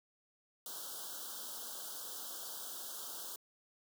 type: band-stop noise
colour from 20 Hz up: white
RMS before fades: -45 dBFS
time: 0.66-3.36 s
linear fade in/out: 2 ms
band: 1600 to 3000 Hz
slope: 96 dB/octave
effects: high-pass 300 Hz 12 dB/octave